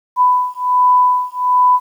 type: beating tone pair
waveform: sine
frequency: 996 / 997.3 Hz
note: B5 / B5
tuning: +14 / +17 cents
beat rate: 1.3 Hz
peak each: -13 dBFS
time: 0.16-1.8 s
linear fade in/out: 50 ms
effects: 8-bit